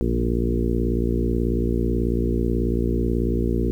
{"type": "harmonic tone with a mistuned harmonic", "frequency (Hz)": 58.27, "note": "A#1", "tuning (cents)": 0, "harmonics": [1, 2, 3, 4, 5, 6, 7, 8], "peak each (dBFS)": [-23, -28, -30, -26, -31, -27, -30, -33], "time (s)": [0.01, 3.71], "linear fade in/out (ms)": 0, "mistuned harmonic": 2, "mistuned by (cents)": 42, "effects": ["9-bit"]}